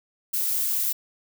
violet noise, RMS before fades -25 dBFS, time 0.33-0.93 s, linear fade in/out 10 ms, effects none

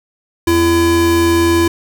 square tone pair together, 84.41 / 337.3 Hz, E2 / E4, +42 / +40 cents, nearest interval 2 octaves, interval 2398 cents, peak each -19 / -11 dBFS, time 0.47-1.68 s, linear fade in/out 5 ms, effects none

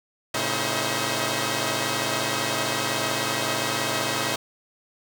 5% pulse tone cluster, 112.5 / 138.1 / 318.4 / 521 / 639 Hz, A2 / C#3 / D#4 / C5 / D#5, +39 / -6 / +40 / -7 / +46 cents, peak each -19 dBFS, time 0.34-4.36 s, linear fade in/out 5 ms, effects none

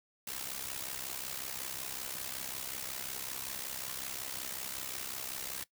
white noise with amplitude modulation, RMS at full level -37 dBFS, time 0.27-5.64 s, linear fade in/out 5 ms, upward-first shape sine, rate 65.4 Hz, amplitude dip 75%, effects noise-tail reverb RT60 0.1 s tail -19 dB re dry

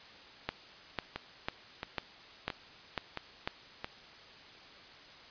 two click trains, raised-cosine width 0.3 ms, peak -20 / -16 dBFS, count 5 / 7, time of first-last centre 1.16-3.845 / 0.49-3.475 s, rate 1.49 / 2.01 Hz, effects white hiss -53 dBFS RMS until 5.3 s + resampled to 11025 Hz

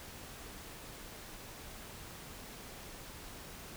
silence, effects pink hiss -49 dBFS RMS until 3.76 s

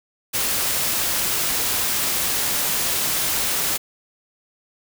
white noise, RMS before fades -22 dBFS, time 0.33-3.78 s, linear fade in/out 20 ms, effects none

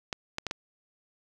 clicks, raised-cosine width 0.2 ms, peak -14 dBFS, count 4, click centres 0.128 / 0.384 / 0.467 / 0.511 s, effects none

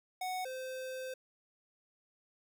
square tone pair in turn, 740 / 517.7 Hz, F#5 / C5, 0 / -18 cents, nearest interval tritone, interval 618 cents, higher first, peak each -36 / -40 dBFS, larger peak first, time 0.21-0.45 / 0.45-1.14 s, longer second, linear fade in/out 5 ms, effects none

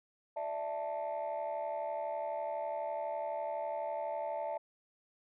sine chord, D suspended second, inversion none, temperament equal, 587.3 / 659.3 / 880 Hz, D5 / E5 / A5, 0 / 0 / 0 cents, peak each -38 / -37 / -38 dBFS, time 0.36-4.58 s, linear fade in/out 10 ms, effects tanh soft clip ceiling -30 dBFS

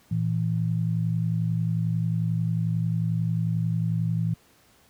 sine tone pair together, 113.91 / 165.1 Hz, A#2 / E3, -40 / +3 cents, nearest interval tritone, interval 643 cents, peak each -25 dBFS, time 0.11-4.34 s, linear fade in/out 5 ms, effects pink hiss -59 dBFS RMS until 4.89 s + high-pass 60 Hz 12 dB/octave

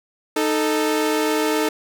sawtooth tone pair together, 309.2 / 440 Hz, D#4 / A4, -11 / 0 cents, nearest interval tritone, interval 611 cents, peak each -17 dBFS, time 0.36-1.69 s, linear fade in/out 5 ms, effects none

